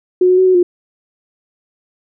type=tone with pitch steps; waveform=sine; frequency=364.4 / 366.6 / 373.8 / 370.5 / 354.3 Hz; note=F#4 / F#4 / F#4 / F#4 / F4; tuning=-26 / -16 / +18 / +2 / +25 cents; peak=-7 dBFS; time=0.21-0.63 s; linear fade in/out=5 ms; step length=84 ms; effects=none